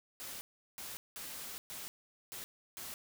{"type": "noise bursts at uneven times", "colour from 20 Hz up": "white", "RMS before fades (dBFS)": -45, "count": 6, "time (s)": [[0.2, 0.41], [0.78, 0.97], [1.16, 1.58], [1.7, 1.88], [2.32, 2.44], [2.77, 2.94]], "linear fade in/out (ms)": 0, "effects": []}